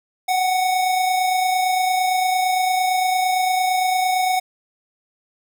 square tone pair together, 740 / 768.8 Hz, F#5 / G5, 0 / -34 cents, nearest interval minor second, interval 66 cents, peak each -18 / -28 dBFS, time 0.28-4.4 s, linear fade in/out 10 ms, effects none

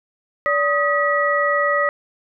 sine tone cluster, 577 / 1253 / 1936 Hz, D5 / D#6 / B6, -31 / +12 / -35 cents, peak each -20 dBFS, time 0.46-1.89 s, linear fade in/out 0 ms, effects none

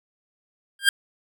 25% pulse tone with exponential growth, 1600 Hz, G6, 35 cents sharp, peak -6 dBFS, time 0.79-0.89 s, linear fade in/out 2 ms, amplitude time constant 20 ms, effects none

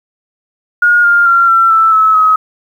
sine tone with pitch steps, 1432 / 1404.2 / 1376.8 / 1350.1 / 1323.8 / 1298.1 / 1272.8 Hz, F6 / F6 / F6 / E6 / E6 / E6 / D#6, +43 / +9 / -25 / +41 / +7 / -27 / +39 cents, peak -5 dBFS, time 0.82-2.36 s, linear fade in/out 5 ms, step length 220 ms, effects 7-bit

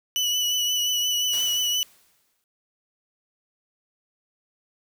30% pulse tone with vibrato, 2960 Hz, F#7, in tune, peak -19 dBFS, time 0.16-1.83 s, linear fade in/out 0 ms, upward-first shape triangle, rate 5.7 Hz, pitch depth 31 cents each way
white noise with exponential decay, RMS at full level -35 dBFS, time 1.33-2.44 s, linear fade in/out 1 ms, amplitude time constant 240 ms
effects none

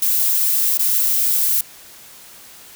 violet noise with dropouts, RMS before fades -17 dBFS, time 0.02-1.61 s, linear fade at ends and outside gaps 2 ms, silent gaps 0.774-0.793 s, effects white hiss -42 dBFS RMS until 2.75 s

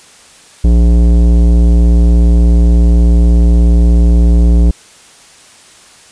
sine tone with tanh clipping, 58.27 Hz, A#1, in tune, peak -6 dBFS, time 0.64-4.71 s, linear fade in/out 5 ms, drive 15 dB, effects white hiss -40 dBFS RMS until 6.11 s + resampled to 22050 Hz

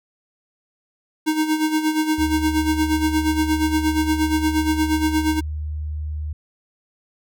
square tone with tremolo, 311.1 Hz, D#4, in tune, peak -16 dBFS, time 1.26-5.41 s, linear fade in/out 20 ms, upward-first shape sine, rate 8.5 Hz, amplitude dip 65%
sine tone, 75.9 Hz, D#2, 42 cents flat, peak -24 dBFS, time 2.18-6.33 s, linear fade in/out 5 ms
effects none

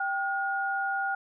sine tone pair together, 784 / 1433.7 Hz, G5 / F6, 0 / +45 cents, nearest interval minor seventh, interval 1045 cents, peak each -30 / -29 dBFS, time 0-1.15 s, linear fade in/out 5 ms, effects none

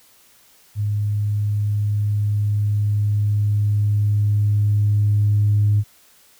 sine tone with level ramp, 103.83 Hz, G#2, in tune, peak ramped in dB -18 to -12 dBFS, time 0.75-5.84 s, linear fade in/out 50 ms, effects tanh soft clip ceiling -9 dBFS + white hiss -53 dBFS RMS until 6.39 s

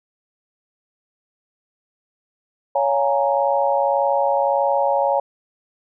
sine chord, Bb minor seventh, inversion first, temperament equal with one note detuned, 559.8 / 698.5 / 830.6 / 932.3 Hz, Db5 / F5 / Ab5 / Bb5, +17 / 0 / 0 / 0 cents, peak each -19 / -24 / -21 / -23 dBFS, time 2.75-5.2 s, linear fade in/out 5 ms, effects none

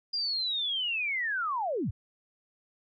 sine linear sweep, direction down, 4871 to 63.5 Hz, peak -28 dBFS, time 0.13-1.91 s, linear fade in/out 10 ms, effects none

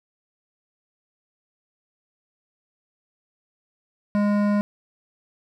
triangle tone with hard clipping, 205.7 Hz, G#3, 16 cents flat, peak -20 dBFS, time 4.15-4.61 s, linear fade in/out 0 ms, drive 18 dB, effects none

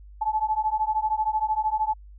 sine beating tone pair, 858 / 871 Hz, A5 / A5, -44 / -18 cents, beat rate 13 Hz, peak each -25 dBFS, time 0.21-1.94 s, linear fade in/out 10 ms, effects added 50 Hz sine -43 dBFS peak until 2.18 s

